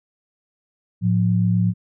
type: tone pair together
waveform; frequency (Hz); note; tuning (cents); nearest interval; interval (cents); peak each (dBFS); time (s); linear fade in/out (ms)
sine; 110 / 177.92; A2 / F3; 0 / +32; minor sixth; 832; -18; 1.01-1.74; 50
effects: none